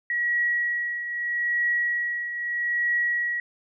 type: tone with tremolo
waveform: sine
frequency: 1916 Hz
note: A#6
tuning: 47 cents sharp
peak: -20 dBFS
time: 0.1-3.4 s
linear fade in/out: 2 ms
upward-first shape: triangle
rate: 0.79 Hz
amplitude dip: 65%
effects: none